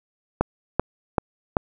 click train, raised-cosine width 1 ms, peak -4 dBFS, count 4, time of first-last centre 0.41-1.568 s, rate 2.59 Hz, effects none

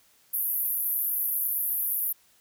white band-pass noise, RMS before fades -28 dBFS, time 0.33-2.13 s, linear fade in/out 10 ms, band 11000 to 15000 Hz, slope 96 dB/octave, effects white hiss -62 dBFS RMS until 2.4 s

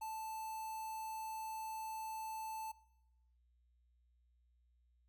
square tone with notch filter, 880 Hz, A5, in tune, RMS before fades -44 dBFS, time 0.01-2.72 s, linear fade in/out 10 ms, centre 3400 Hz, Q 0.89, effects noise-tail reverb RT60 0.9 s tail -21 dB re dry + added 60 Hz sine -70 dBFS peak until 5.08 s

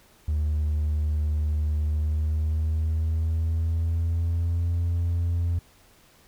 triangle tone with pitch glide, 75.9 to 85.69 Hz, D#2 to F2, -42 to -32 cents, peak -19 dBFS, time 0.28-5.59 s, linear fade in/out 5 ms, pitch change +210 cents, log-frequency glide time 1.84-4.72 s, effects tanh soft clip ceiling -17 dBFS + pink hiss -57 dBFS RMS until 6.27 s

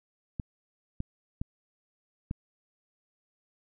clicks, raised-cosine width 5 ms, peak -20 dBFS, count 4, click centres 0.398 / 1.004 / 1.415 / 2.311 s, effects none

